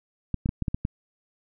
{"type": "clicks", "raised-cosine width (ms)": 5, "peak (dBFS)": -13, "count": 7, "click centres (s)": [0.343, 0.459, 0.491, 0.623, 0.682, 0.745, 0.851], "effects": []}